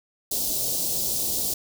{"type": "band-stop noise", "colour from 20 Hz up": "white", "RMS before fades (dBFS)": -26, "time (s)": [0.31, 1.54], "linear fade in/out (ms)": 5, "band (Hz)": [670, 4100], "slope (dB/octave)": 24, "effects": []}